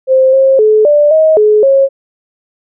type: tone with pitch steps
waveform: sine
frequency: 524 / 535 / 430.4 / 589 / 631 / 424.6 / 544 Hz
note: C5 / C5 / A4 / D5 / D#5 / G#4 / C#5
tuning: +2 / +38 / -38 / +5 / +24 / +38 / -33 cents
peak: -4 dBFS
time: 0.07-1.89 s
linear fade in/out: 50 ms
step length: 260 ms
effects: none